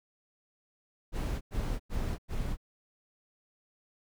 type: noise bursts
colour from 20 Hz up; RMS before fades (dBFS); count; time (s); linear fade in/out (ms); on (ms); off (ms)
brown; -32; 4; 1.12-2.571; 50; 290; 97
effects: none